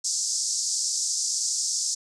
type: band-pass noise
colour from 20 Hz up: pink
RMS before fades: -27 dBFS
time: 0.04-1.95 s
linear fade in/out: 10 ms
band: 5000 to 8200 Hz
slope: 48 dB/octave
effects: none